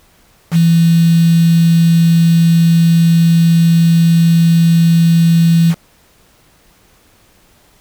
sine tone with quantisation, 166.7 Hz, E3, 20 cents sharp, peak -6 dBFS, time 0.51-5.75 s, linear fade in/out 50 ms, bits 4, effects pink hiss -50 dBFS RMS until 7.8 s

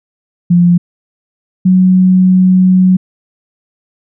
sine tone pair in turn, 174.61 / 185.01 Hz, F3 / F#3, 0 / 0 cents, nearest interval minor second, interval 100 cents, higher second, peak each -4 dBFS, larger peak neither, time 0.5-0.78 / 1.65-2.97 s, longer second, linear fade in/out 10 ms, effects none

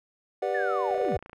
triangle chord, G major seventh, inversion none, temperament just, 392 / 490 / 588 / 735 Hz, G4 / B4 / D5 / F#5, 0 / -14 / +2 / -12 cents, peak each -29 dBFS, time 0.42-1.17 s, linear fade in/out 5 ms
sine linear sweep, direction down, 1806 to 35.31 Hz, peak -30 dBFS, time 0.54-1.18 s, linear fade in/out 10 ms
click train, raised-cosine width 0.5 ms, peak -29 dBFS, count 13, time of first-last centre 0.91-1.331 s, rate 28.5 Hz
effects none

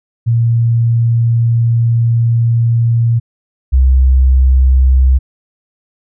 sine tone pair in turn, 116.54 / 65.03 Hz, A#2 / C2, 0 / -10 cents, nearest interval minor seventh, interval 1010 cents, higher first, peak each -8 / -5 dBFS, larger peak second, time 0.26-3.2 / 3.72-5.19 s, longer first, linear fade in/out 20 ms, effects none

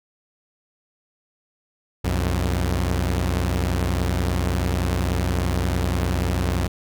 sawtooth tone pair together, 63.5 / 89.8 Hz, B1 / F2, +49 / +49 cents, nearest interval tritone, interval 600 cents, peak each -19 dBFS, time 2.04-6.68 s, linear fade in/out 10 ms, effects none

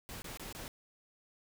pink noise bursts, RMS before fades -45 dBFS, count 4, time 0.09-0.679 s, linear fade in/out 0 ms, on 130 ms, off 23 ms, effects none

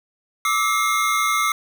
square tone cluster, 1175 / 1295 / 2134 Hz, D6 / E6 / C7, +1 / -31 / +34 cents, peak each -23 dBFS, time 0.45-1.52 s, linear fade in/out 2 ms, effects none

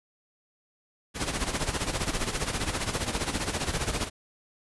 pink noise with tremolo, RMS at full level -27 dBFS, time 1.14-4.1 s, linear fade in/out 50 ms, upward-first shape sine, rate 15 Hz, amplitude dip 70%, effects resampled to 24000 Hz

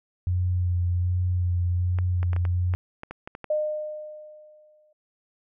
sine tone with vibrato, 89.2 Hz, F2, 37 cents sharp, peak -21 dBFS, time 0.27-2.75 s, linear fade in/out 0 ms, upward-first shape sine, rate 1.3 Hz, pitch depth 20 cents each way
clicks, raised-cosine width 0.5 ms, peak -21 dBFS, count 11, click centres 1.987 / 2.23 / 2.332 / 2.364 / 2.452 / 2.738 / 3.034 / 3.11 / 3.275 / 3.351 / 3.443 s
sine tone with exponential decay, 609 Hz, D#5, 37 cents flat, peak -20 dBFS, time 3.5-4.93 s, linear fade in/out 5 ms, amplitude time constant 310 ms
effects none

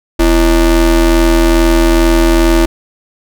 square ring-modulated tone, 146.83 Hz, D3, in tune, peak -4 dBFS, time 0.19-2.66 s, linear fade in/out 10 ms, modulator 188 Hz, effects none

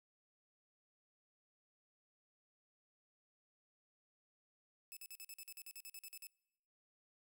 5% pulse tone bursts, 2606 Hz, E7, 20 cents flat, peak -40 dBFS, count 15, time 4.92-6.269 s, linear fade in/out 0 ms, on 47 ms, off 46 ms, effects noise-tail reverb RT60 0.9 s tail -26 dB re dry

